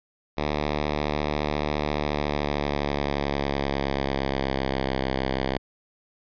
5% pulse tone with pitch glide, 74.4 to 66.28 Hz, D2 to C2, +23 to +23 cents, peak -13 dBFS, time 0.37-5.58 s, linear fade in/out 10 ms, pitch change -200 cents, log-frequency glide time 1.9-4.96 s, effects resampled to 11025 Hz

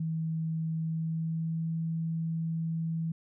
sine tone with pitch glide, 161.1 to 163.35 Hz, E3 to E3, -39 to -15 cents, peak -29 dBFS, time 0-3.12 s, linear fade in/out 5 ms, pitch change +24 cents, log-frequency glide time 0.76-1.73 s, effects none

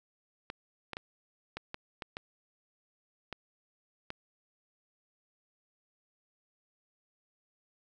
clicks, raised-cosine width 0.3 ms, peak -22 dBFS, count 9, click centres 0.501 / 0.933 / 0.969 / 1.57 / 1.744 / 2.022 / 2.169 / 3.327 / 4.104 s, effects none

